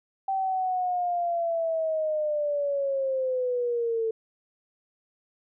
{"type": "linear sweep", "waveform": "sine", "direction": "down", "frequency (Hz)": [777, 443.5], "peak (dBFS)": -24, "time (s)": [0.28, 4.11], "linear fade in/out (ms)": 5, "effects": []}